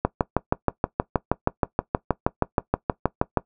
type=click train; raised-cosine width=1 ms; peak=-4 dBFS; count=22; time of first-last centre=0.05-3.373 s; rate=6.32 Hz; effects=noise-tail reverb RT60 0.1 s tail -19 dB re dry